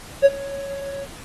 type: tone with ADSR envelope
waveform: triangle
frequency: 554.4 Hz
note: C#5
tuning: in tune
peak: -4 dBFS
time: 0.22-1.07 s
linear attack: 35 ms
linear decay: 37 ms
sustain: -22 dB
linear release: 53 ms
effects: pink hiss -41 dBFS RMS until 1.24 s + AAC 32 kbps